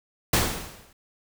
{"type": "noise with exponential decay", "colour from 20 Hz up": "pink", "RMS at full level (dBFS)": -18, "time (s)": [0.33, 0.93], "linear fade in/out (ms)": 5, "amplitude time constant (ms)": 130, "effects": []}